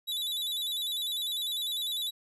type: tone with vibrato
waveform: 45% pulse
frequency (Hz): 3675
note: A#7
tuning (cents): -25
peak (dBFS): -30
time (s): 0.07-2.11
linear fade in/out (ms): 20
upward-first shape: square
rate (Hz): 10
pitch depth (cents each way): 88
effects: resampled to 32000 Hz